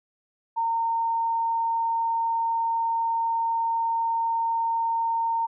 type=tone; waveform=sine; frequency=916 Hz; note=A#5; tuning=31 cents flat; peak=-22 dBFS; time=0.56-5.47 s; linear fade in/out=20 ms; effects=none